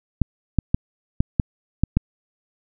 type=clicks; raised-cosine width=5 ms; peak=-4 dBFS; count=7; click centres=0.217 / 0.587 / 0.745 / 1.205 / 1.398 / 1.836 / 1.97 s; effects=none